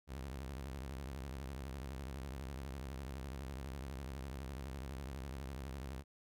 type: tone with vibrato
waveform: sawtooth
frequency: 67.1 Hz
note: C2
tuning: 44 cents sharp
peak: -39 dBFS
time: 0.07-6.04 s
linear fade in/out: 50 ms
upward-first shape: sine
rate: 12 Hz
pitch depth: 170 cents each way
effects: none